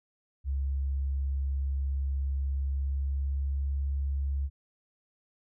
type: tone with pitch glide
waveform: sine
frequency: 68.4 to 69.27 Hz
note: C#2 to C#2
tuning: -23 to -1 cents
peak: -27 dBFS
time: 0.44-4.5 s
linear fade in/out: 50 ms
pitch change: +22 cents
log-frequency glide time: 2.51-3.8 s
effects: none